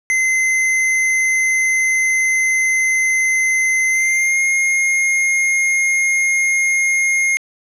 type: tone with pitch glide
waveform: square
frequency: 2061 to 2137 Hz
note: C7 to C7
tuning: -27 to +36 cents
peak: -14 dBFS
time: 0.1-7.37 s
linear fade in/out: 0 ms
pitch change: +63 cents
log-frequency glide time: 3.89-4.39 s
effects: low-pass 10000 Hz 12 dB/octave + 9-bit